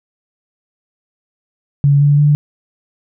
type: tone with pitch steps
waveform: sine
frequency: 142 / 144.57 / 147.18 Hz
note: C#3 / D3 / D3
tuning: +42 / -27 / +4 cents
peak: -7 dBFS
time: 1.84-2.35 s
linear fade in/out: 0 ms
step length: 170 ms
effects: none